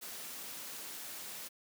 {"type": "high-pass noise", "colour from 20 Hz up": "white", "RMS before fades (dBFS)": -45, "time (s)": [0.01, 1.49], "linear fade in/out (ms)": 20, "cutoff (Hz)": 150, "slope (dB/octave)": 12, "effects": []}